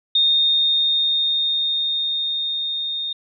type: tone with level ramp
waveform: sine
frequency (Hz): 3674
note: A#7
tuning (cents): -26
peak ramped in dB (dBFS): -13 to -23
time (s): 0.15-3.13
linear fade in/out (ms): 5
effects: none